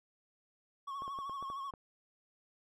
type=tone with vibrato; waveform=triangle; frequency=1101 Hz; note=C#6; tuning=12 cents flat; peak=-37 dBFS; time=0.87-1.71 s; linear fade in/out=10 ms; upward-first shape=sine; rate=13 Hz; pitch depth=51 cents each way
type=clicks; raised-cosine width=1 ms; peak=-34 dBFS; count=7; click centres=1.021 / 1.079 / 1.188 / 1.296 / 1.426 / 1.501 / 1.738 s
effects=none